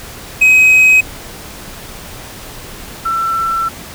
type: tone pair in turn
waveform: triangle / sine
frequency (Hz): 2532 / 1341.3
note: D#7 / E6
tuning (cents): +30 / +30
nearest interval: major seventh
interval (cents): 1100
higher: first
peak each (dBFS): -3 / -13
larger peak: first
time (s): 0.41-1.01 / 3.05-3.69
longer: second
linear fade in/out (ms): 10
effects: pink hiss -31 dBFS RMS until 3.94 s